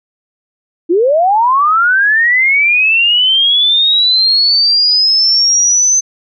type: linear sweep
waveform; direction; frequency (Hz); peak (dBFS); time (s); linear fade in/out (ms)
sine; up; 317 to 6200; -7; 0.89-6.01; 20
effects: none